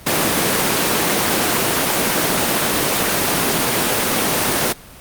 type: high-pass noise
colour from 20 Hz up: pink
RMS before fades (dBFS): -17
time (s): 0.06-4.73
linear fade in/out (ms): 10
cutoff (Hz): 200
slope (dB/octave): 12
effects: pink hiss -40 dBFS RMS until 5 s + Opus 24 kbps